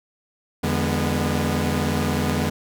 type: tone cluster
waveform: sawtooth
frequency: 84.9 / 148.4 / 204.9 / 245.1 Hz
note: F2 / D3 / G#3 / B3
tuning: -48 / +18 / -23 / -13 cents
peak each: -22 dBFS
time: 0.63-2.5 s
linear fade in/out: 10 ms
effects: none